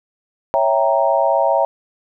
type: chord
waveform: sine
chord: C# diminished seventh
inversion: none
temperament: equal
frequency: 554.4 / 659.3 / 784 / 932.3 Hz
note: C#5 / E5 / G5 / Bb5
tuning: 0 / 0 / 0 / 0 cents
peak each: -18 / -17 / -20 / -19 dBFS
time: 0.54-1.65 s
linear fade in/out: 0 ms
effects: none